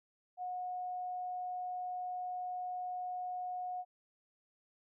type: tone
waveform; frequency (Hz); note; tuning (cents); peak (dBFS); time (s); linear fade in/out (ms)
sine; 727; F#5; -31; -37; 0.37-3.85; 50
effects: none